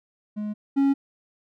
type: tone pair in turn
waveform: triangle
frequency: 210.2 / 276 Hz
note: G#3 / C#4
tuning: +21 / -7 cents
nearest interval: perfect fourth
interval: 472 cents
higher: second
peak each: -25 / -15 dBFS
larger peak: second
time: 0.36-0.54 / 0.76-0.94 s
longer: neither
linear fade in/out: 20 ms
effects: none